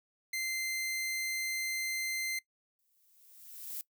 sawtooth tone, 2080 Hz, C7, 11 cents flat, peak -30 dBFS, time 0.33-2.39 s, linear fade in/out 5 ms
violet noise with exponential growth, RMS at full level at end -38 dBFS, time 2.79-3.81 s, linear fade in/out 1 ms, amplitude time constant 220 ms
effects noise-tail reverb RT60 0.1 s tail -20 dB re dry

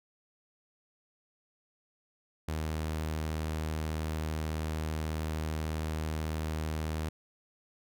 sawtooth tone, 78.3 Hz, D#2, 11 cents sharp, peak -28 dBFS, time 2.48-7.09 s, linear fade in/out 5 ms, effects none

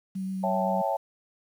sine tone with vibrato, 189.8 Hz, F#3, 44 cents sharp, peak -29 dBFS, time 0.15-0.82 s, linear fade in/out 10 ms, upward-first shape sine, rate 7.8 Hz, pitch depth 10 cents each way
sine chord, A dominant seventh, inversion first, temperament equal, 554.4 / 659.3 / 784 / 880 Hz, C#5 / E5 / G5 / A5, 0 / 0 / 0 / 0 cents, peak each -30 dBFS, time 0.43-0.97 s, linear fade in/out 10 ms
effects 9-bit

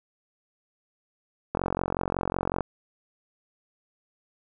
click train, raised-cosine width 1 ms, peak -12 dBFS, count 49, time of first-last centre 1.55-2.607 s, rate 45.4 Hz, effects none

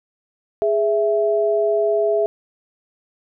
sine tone pair together, 415.3 / 660.2 Hz, G#4 / E5, 0 / +2 cents, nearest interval minor sixth, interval 802 cents, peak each -18 dBFS, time 0.62-2.26 s, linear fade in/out 0 ms, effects none

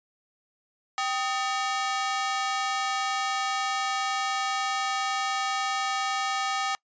sawtooth ring-modulated tone, 1017 Hz, C6, 50 cents flat, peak -19 dBFS, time 0.98-6.75 s, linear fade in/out 0 ms, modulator 235 Hz, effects noise-tail reverb RT60 0.1 s tail -25 dB re dry + resampled to 16000 Hz

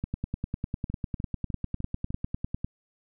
two click trains, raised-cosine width 5 ms, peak -21 / -17 dBFS, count 5 / 27, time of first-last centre 0.9-2.105 / 0.04-2.645 s, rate 3.32 / 9.98 Hz, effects none

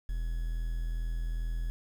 triangle tone with quantisation, 41.2 Hz, E1, in tune, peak -28 dBFS, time 0.09-1.7 s, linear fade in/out 0 ms, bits 9, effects none

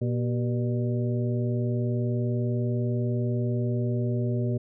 harmonic tone with a mistuned harmonic, 120 Hz, B2, 49 cents flat, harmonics 1 / 2 / 3 / 4 / 5, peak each -25 / -31 / -33 / -39 / -38 dBFS, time 0.01-4.58 s, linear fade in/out 10 ms, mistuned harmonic 3, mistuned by +93 cents, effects none

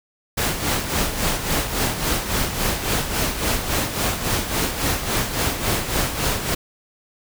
pink noise with tremolo, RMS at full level -20 dBFS, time 0.37-6.55 s, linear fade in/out 10 ms, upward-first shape sine, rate 3.6 Hz, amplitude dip 60%, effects none

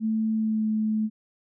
sine tone with pitch glide, 220 to 216.6 Hz, A3 to A3, 0 to -27 cents, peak -22 dBFS, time 0-1.1 s, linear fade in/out 50 ms, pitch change -27 cents, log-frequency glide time 0.33-0.68 s, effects none

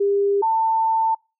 sine tone pair in turn, 401.1 / 894 Hz, G4 / A5, +40 / +27 cents, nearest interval octave + major second, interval 1387 cents, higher second, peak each -16 dBFS, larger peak neither, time 0-0.42 / 0.42-1.15 s, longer second, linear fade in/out 10 ms, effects noise-tail reverb RT60 0.3 s tail -26 dB re dry

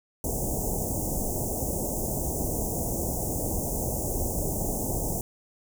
pink band-stop noise, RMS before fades -29 dBFS, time 0.24-5.21 s, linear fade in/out 2 ms, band 800 to 6400 Hz, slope 48 dB/octave, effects none

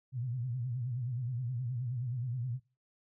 sine tone with vibrato, 123.47 Hz, B2, in tune, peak -33 dBFS, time 0.12-2.6 s, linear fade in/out 50 ms, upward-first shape sine, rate 9.5 Hz, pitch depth 120 cents each way, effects noise-tail reverb RT60 0.3 s tail -20 dB re dry

